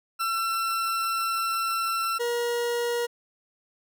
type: tone pair in turn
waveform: 40% pulse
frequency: 1347 / 476.2 Hz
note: E6 / A#4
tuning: +37 / +37 cents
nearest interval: octave + tritone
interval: 1800 cents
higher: first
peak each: -24 dBFS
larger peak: neither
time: 0.19-2.19 / 2.19-3.07 s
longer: first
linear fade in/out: 20 ms
effects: none